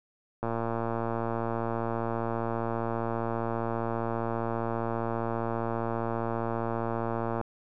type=click train; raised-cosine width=1 ms; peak=-17 dBFS; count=804; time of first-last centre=0.43-7.413 s; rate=115 Hz; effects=none